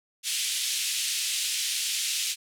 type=band-pass noise; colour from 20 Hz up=pink; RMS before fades=-29 dBFS; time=0.23-2.36 s; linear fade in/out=50 ms; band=2700 to 11000 Hz; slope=24 dB/octave; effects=none